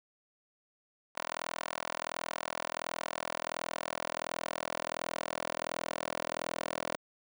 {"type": "tone with high-pass filter sweep", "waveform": "10% pulse", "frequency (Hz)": 41.4, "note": "E1", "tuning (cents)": 8, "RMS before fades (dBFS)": -38, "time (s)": [1.15, 6.97], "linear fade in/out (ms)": 20, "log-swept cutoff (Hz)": [820, 530], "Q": 1.3, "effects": []}